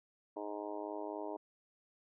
harmonic tone, 103.9 Hz, G#2, 1 cent sharp, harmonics 3 / 4 / 5 / 6 / 7 / 8 / 9 / 10, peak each -45 / -45 / -51 / -45 / -52 / -50 / -48 / -59 dBFS, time 0.36-1.37 s, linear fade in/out 10 ms, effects none

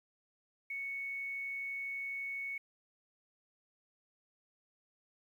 sine tone with quantisation, 2217 Hz, C#7, in tune, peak -37 dBFS, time 0.7-2.58 s, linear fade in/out 5 ms, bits 11, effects none

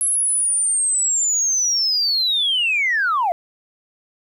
sine linear sweep, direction down, 11000 to 655 Hz, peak -15 dBFS, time 0.01-3.32 s, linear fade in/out 0 ms, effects tanh soft clip ceiling -12 dBFS + 9-bit

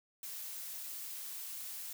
blue noise, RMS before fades -44 dBFS, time 0.23-1.93 s, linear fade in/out 2 ms, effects none

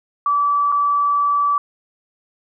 sine tone with dropouts, 1154 Hz, D6, 31 cents flat, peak -14 dBFS, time 0.26-1.58 s, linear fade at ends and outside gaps 2 ms, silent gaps 0.719-0.723 s, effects none

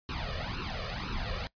pink noise with flanger, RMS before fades -35 dBFS, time 0.09-1.47 s, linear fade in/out 0 ms, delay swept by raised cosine 0.73 to 1.73 ms, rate 2 Hz, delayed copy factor +0.9, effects noise-tail reverb RT60 0.1 s tail -21 dB re dry + resampled to 11025 Hz

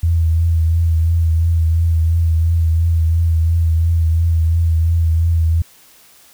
sine tone with vibrato, 82.41 Hz, E2, in tune, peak -11 dBFS, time 0.03-5.62 s, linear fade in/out 5 ms, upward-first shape triangle, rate 2.9 Hz, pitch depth 41 cents each way, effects white hiss -47 dBFS RMS until 6.33 s

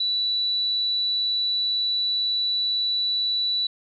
sine tone, 3951 Hz, B7, in tune, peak -21 dBFS, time 0-3.67 s, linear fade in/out 5 ms, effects none

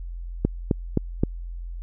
click train, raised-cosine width 3 ms, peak -6 dBFS, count 4, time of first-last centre 0.45-1.235 s, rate 3.82 Hz, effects added 43 Hz sine -31 dBFS peak until 1.82 s

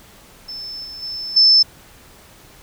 sine tone with level steps, 5274 Hz, E8, in tune, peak -28 / -31 / -25 / -8 dBFS, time 0.48-1.63 s, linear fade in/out 10 ms, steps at 0.84 / 1.02 / 1.36 s, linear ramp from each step 10 ms, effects pink hiss -46 dBFS RMS until 2.62 s

